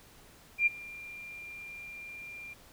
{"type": "tone with ADSR envelope", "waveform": "sine", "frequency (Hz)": 2388, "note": "D7", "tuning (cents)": 28, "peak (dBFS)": -20, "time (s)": [0.58, 2.54], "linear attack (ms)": 83, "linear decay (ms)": 21, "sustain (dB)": -22, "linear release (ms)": 12, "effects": ["pink hiss -57 dBFS RMS until 2.72 s"]}